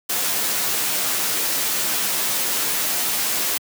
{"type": "noise with comb filter", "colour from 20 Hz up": "white", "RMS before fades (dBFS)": -22, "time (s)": [0.09, 3.58], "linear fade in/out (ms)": 10, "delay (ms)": 12, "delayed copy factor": -0.55, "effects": ["high-pass 150 Hz 12 dB/octave"]}